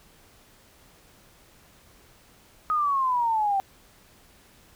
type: exponential sweep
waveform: sine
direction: down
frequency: 1263 to 771 Hz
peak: -21 dBFS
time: 2.7-3.6 s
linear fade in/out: 0 ms
effects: pink hiss -56 dBFS RMS until 4.75 s